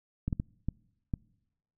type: clicks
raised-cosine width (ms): 5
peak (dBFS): -18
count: 5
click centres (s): 0.28 / 0.328 / 0.399 / 0.686 / 1.138
effects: noise-tail reverb RT60 0.9 s tail -26 dB re dry